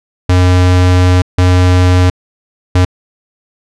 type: tone bursts at uneven times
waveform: square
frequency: 90.6 Hz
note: F#2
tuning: 36 cents flat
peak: -6 dBFS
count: 3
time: 0.29-1.22 / 1.38-2.1 / 2.75-2.85 s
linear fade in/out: 5 ms
effects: low-pass 7000 Hz 12 dB/octave